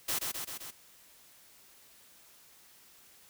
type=noise with echo; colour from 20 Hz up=white; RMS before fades=-32 dBFS; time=0.08-0.19 s; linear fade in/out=10 ms; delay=130 ms; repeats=4; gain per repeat=-3 dB; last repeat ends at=0.71 s; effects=white hiss -59 dBFS RMS until 3.29 s